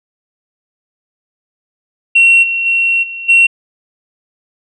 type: tone with level steps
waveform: sine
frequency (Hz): 2729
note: F7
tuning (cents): -41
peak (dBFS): -3 / -13 / -9 / -22 / -3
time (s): 2.15-3.47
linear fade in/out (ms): 10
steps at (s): 2.42 / 2.65 / 3.02 / 3.28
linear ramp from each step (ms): 20
effects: tanh soft clip ceiling -1 dBFS